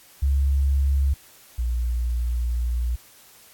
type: tone pair in turn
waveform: sine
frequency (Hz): 68.8 / 59.78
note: C#2 / A#1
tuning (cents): -12 / +44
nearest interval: major second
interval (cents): 244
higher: first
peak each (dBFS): -17 / -21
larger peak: first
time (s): 0.22-1.14 / 1.58-2.96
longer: second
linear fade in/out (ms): 10
effects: white hiss -51 dBFS RMS until 3.53 s + AAC 64 kbps